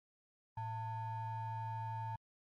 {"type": "ring-modulated tone", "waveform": "triangle", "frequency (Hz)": 392.1, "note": "G4", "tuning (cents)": 0, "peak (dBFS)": -34, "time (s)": [0.57, 2.16], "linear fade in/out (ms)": 5, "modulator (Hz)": 503, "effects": ["AAC 64 kbps"]}